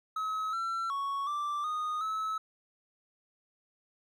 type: tone with pitch steps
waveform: triangle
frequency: 1282 / 1350 / 1111 / 1174 / 1236 / 1297 Hz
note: E6 / E6 / C#6 / D6 / D#6 / E6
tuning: -49 / +41 / +4 / -1 / -12 / -28 cents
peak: -29 dBFS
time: 0.16-2.38 s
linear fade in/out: 5 ms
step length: 370 ms
effects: none